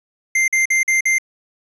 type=tone bursts; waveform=square; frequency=2093 Hz; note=C7; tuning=in tune; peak=-14 dBFS; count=5; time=0.35-1.184 s; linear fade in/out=5 ms; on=130 ms; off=46 ms; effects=resampled to 22050 Hz + 9-bit

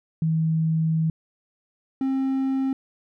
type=tone pair in turn; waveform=sine / triangle; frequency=160.5 / 266.8 Hz; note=E3 / C4; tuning=-46 / +34 cents; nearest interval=major sixth; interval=880 cents; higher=second; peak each=-19 dBFS; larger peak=neither; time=0.22-1.1 / 2.01-2.73 s; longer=first; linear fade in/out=2 ms; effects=none

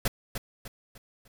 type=noise with echo; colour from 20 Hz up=pink; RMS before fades=-25 dBFS; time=0.05-0.08 s; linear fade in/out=5 ms; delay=300 ms; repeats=4; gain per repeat=-8 dB; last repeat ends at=1.28 s; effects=none

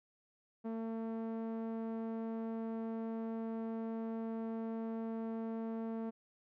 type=tone with low-pass filter; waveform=sawtooth; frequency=225.3 Hz; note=A3; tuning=41 cents sharp; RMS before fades=-40 dBFS; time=0.64-6.11 s; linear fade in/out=20 ms; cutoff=800 Hz; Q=0.68; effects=none

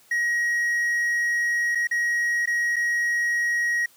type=tone with dropouts; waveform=triangle; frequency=1895 Hz; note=A#6; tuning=28 cents sharp; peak=-19 dBFS; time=0.11-3.86 s; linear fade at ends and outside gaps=5 ms; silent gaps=1.75-1.754 / 1.872-1.911 / 2.458-2.473 / 2.76-2.764 s; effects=white hiss -56 dBFS RMS until 3.96 s + high-pass 100 Hz 12 dB/octave

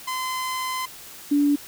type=tone pair in turn; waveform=sawtooth / sine; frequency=1028 / 288.5 Hz; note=C6 / D4; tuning=-31 / -31 cents; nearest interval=octave + minor seventh; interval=2200 cents; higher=first; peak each=-22 / -16 dBFS; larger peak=second; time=0.07-0.86 / 1.31-1.56 s; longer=first; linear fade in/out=10 ms; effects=white hiss -42 dBFS RMS until 1.67 s

